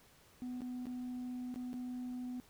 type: tone with dropouts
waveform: sine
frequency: 249.2 Hz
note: B3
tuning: 16 cents sharp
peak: -37 dBFS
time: 0.42-2.4 s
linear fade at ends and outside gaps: 0 ms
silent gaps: 0.607-0.618 / 0.856-0.868 / 1.542-1.559 / 1.731-1.74 s
effects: tanh soft clip ceiling -38 dBFS + pink hiss -64 dBFS RMS until 2.49 s